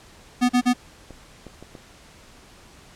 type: tone bursts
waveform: square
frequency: 247.2 Hz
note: B3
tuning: 2 cents sharp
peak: -16 dBFS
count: 3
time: 0.41-0.737 s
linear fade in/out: 20 ms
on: 83 ms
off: 39 ms
type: clicks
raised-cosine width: 2 ms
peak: -26 dBFS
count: 4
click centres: 1.107 / 1.467 / 1.626 / 1.752 s
effects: pink hiss -49 dBFS RMS until 2.95 s + low-pass 9000 Hz 12 dB/octave